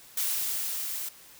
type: noise with level ramp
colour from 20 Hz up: blue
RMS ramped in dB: -28 to -35 dBFS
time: 0.17-1.09 s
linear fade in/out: 5 ms
effects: white hiss -52 dBFS RMS until 1.39 s